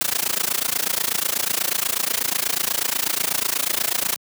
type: noise with amplitude modulation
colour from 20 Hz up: white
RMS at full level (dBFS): -19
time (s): 0.01-4.16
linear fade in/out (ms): 0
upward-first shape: sine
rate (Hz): 28.2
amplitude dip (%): 95
effects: high-pass 150 Hz 12 dB/octave